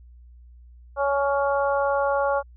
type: harmonic tone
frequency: 279.8 Hz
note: C#4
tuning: 16 cents sharp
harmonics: 2 / 3 / 4 / 5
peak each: -22 / -26 / -28 / -30 dBFS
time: 0.96-2.43 s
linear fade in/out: 50 ms
effects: added 60 Hz sine -45 dBFS peak until 2.56 s